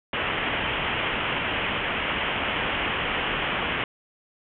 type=low-pass noise; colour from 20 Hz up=white; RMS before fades=-27 dBFS; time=0.13-3.84 s; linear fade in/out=2 ms; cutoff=3200 Hz; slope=96 dB/octave; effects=none